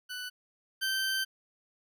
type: tone pair in turn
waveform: 20% pulse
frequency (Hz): 1491 / 1552.2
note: F#6 / G6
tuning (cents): +13 / -18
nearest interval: minor second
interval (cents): 69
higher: second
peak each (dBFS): -32 / -24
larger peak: second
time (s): 0.09-0.3 / 0.81-1.25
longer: second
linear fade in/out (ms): 20
effects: none